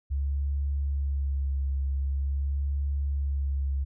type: tone with vibrato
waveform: sine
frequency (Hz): 69.3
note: C#2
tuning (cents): 0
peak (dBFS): -25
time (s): 0.1-3.85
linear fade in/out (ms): 20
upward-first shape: sine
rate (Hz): 0.45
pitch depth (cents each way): 26
effects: none